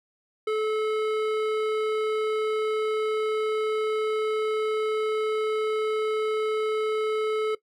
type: tone with hard clipping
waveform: triangle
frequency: 432.8 Hz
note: A4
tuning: 29 cents flat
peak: -25 dBFS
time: 0.47-7.55 s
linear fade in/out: 5 ms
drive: 17 dB
effects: noise-tail reverb RT60 0.1 s tail -19 dB re dry